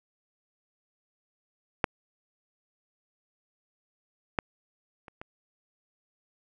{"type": "clicks", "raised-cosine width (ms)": 0.5, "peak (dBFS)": [-7, -10, -30, -25], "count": 4, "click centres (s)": [1.842, 4.388, 5.082, 5.215], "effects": []}